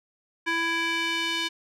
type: tone with band-pass filter sweep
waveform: square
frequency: 331.8 Hz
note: E4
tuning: 11 cents sharp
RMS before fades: -27 dBFS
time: 0.46-1.49 s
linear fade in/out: 20 ms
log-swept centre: 1900 to 3200 Hz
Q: 1.9
effects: none